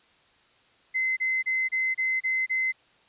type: tone bursts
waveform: sine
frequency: 2056 Hz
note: C7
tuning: 31 cents flat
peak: -23 dBFS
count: 7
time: 0.94-2.724 s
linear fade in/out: 20 ms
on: 230 ms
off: 29 ms
effects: white hiss -61 dBFS RMS until 3.08 s + resampled to 8000 Hz